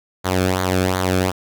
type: tone with flanger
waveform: sawtooth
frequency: 92.5 Hz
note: F#2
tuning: in tune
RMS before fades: -19 dBFS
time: 0.24-1.32 s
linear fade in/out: 20 ms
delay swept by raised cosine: 0.37 to 1.05 ms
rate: 2.7 Hz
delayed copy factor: -0.7
effects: 8-bit